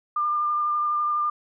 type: tone with vibrato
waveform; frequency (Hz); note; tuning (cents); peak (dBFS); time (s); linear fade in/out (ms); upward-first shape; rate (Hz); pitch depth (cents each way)
sine; 1200; D6; +37; -21; 0.16-1.3; 5; sine; 12; 12
effects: none